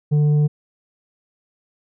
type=tone with tanh clipping; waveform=sine; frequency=148.7 Hz; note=D3; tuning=22 cents sharp; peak=-14 dBFS; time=0.11-0.48 s; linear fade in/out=20 ms; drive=5 dB; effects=none